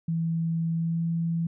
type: tone with pitch glide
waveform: sine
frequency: 164.81 to 166.63 Hz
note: E3 to E3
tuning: 0 to +19 cents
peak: -24 dBFS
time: 0.08-1.47 s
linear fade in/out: 5 ms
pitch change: +19 cents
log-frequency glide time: 0.74-1.02 s
effects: none